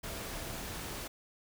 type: tone in noise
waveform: sine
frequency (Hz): 665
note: E5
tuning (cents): +15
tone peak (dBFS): -51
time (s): 0.05-0.61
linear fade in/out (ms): 10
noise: pink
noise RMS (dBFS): -41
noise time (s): 0.03-1.08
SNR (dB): -13
effects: none